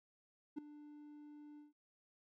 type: tone with ADSR envelope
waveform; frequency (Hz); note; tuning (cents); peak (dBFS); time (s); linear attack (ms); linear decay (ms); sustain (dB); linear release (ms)
triangle; 296.2; D4; +15; -35; 0.56-1.73; 23; 5; -16; 150
effects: none